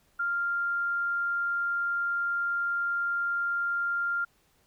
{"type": "tone", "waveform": "sine", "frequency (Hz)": 1395, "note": "F6", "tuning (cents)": -2, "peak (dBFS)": -26, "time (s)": [0.19, 4.25], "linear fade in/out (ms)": 10, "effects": ["pink hiss -67 dBFS RMS until 4.66 s"]}